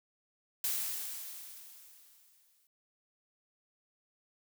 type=noise with exponential decay; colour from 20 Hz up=blue; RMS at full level=-32 dBFS; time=0.64-2.67 s; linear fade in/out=2 ms; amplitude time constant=440 ms; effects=none